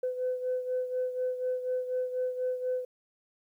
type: beating tone pair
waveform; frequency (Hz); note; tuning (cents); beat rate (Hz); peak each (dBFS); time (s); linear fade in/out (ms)
sine; 505 / 509.1; B4 / C5; +39 / -47; 4.1; -29 / -35; 0.03-2.85; 5
effects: tanh soft clip ceiling -23 dBFS + 11-bit